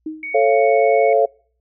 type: tone with exponential decay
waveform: sine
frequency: 312.9 Hz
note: D#4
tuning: 10 cents sharp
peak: -21 dBFS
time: 0.06-0.4 s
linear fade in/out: 5 ms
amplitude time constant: 73 ms
type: tone with pitch glide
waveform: sine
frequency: 2234 to 2213 Hz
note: C#7 to C#7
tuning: +13 to -3 cents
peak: -25 dBFS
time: 0.23-1.13 s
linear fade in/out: 2 ms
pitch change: -16 cents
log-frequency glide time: 0.35-0.78 s
type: chord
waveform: sine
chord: A augmented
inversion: none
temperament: just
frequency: 440 / 550 / 687.5 Hz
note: A4 / C#5 / E#5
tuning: 0 / -14 / -27 cents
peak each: -16 dBFS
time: 0.34-1.26 s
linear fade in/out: 10 ms
effects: noise-tail reverb RT60 0.5 s tail -26 dB re dry + added 60 Hz sine -66 dBFS peak until 1.6 s